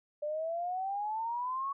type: exponential sweep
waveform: sine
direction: up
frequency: 587.3 to 1122 Hz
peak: -32 dBFS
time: 0.22-1.73 s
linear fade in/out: 10 ms
effects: none